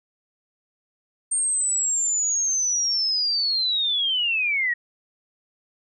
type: linear sweep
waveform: sine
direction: down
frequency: 8700 to 1864.7 Hz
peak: -20 dBFS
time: 1.31-4.74 s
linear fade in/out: 10 ms
effects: none